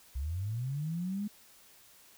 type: linear sweep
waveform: sine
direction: up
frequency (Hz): 61.5 to 211.6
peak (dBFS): -32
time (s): 0.15-1.28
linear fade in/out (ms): 10
effects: white hiss -59 dBFS RMS until 2.17 s